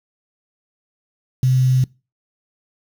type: tone with quantisation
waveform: sine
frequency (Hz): 128.9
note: C3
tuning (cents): -26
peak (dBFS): -12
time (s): 1.43-1.84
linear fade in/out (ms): 2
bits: 6
effects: noise-tail reverb RT60 0.3 s tail -24 dB re dry